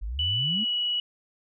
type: exponential sweep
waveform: sine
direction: up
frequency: 46.31 to 238.2 Hz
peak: -29 dBFS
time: 0.01-0.65 s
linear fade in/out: 20 ms
type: tone with pitch glide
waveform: sine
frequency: 2967 to 2931 Hz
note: F#7 to F#7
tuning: +4 to -17 cents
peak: -24 dBFS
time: 0.19-1 s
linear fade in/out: 2 ms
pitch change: -21 cents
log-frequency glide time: 0.42-0.62 s
effects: none